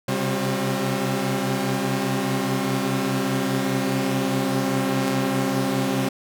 sawtooth tone cluster, 129 / 133.9 / 197.9 / 267.9 / 363.3 Hz, C3 / C3 / G3 / C4 / F#4, -24 / +40 / +17 / +41 / -32 cents, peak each -27 / -25 / -22 / -22 / -28 dBFS, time 0.08-6.09 s, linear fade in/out 5 ms, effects none

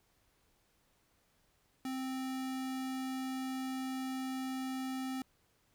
square tone, 261.6 Hz, C4, in tune, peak -37 dBFS, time 1.85-5.22 s, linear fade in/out 2 ms, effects pink hiss -73 dBFS RMS until 5.74 s

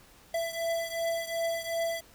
square beating tone pair, 666 / 668.7 Hz, E5 / E5, +18 / +25 cents, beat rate 2.7 Hz, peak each -32 / -35 dBFS, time 0.34-2.01 s, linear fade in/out 5 ms, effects pink hiss -57 dBFS RMS until 2.14 s

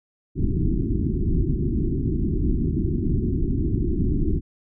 pink low-pass noise, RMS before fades -22 dBFS, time 0.35-4.41 s, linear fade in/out 50 ms, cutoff 380 Hz, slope 96 dB/octave, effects none

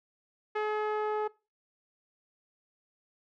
sawtooth tone with low-pass filter sweep, 425.6 Hz, G#4, 42 cents sharp, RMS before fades -31 dBFS, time 0.55-1.28 s, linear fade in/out 10 ms, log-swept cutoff 1900 to 1100 Hz, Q 1.3, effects noise-tail reverb RT60 0.3 s tail -22 dB re dry

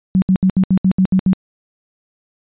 sine tone bursts, 187.7 Hz, F#3, 25 cents sharp, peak -9 dBFS, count 9, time 0.15-1.332 s, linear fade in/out 0 ms, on 70 ms, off 69 ms, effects resampled to 8000 Hz

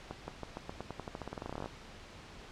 accelerating click train, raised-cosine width 1 ms, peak -25 dBFS, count 24, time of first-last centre 0.11-1.659 s, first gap 170 ms, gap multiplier 0.9, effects pink hiss -51 dBFS RMS until 2.51 s + low-pass 5000 Hz 12 dB/octave

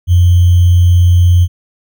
sine tone with sample-and-hold, 88.3 Hz, F2, 20 cents sharp, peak -4 dBFS, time 0.07-1.48 s, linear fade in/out 50 ms, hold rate 3150 Hz, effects none

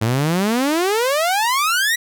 sawtooth exponential sweep, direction up, 106.3 to 1966 Hz, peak -12 dBFS, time 0.01-1.96 s, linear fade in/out 10 ms, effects none

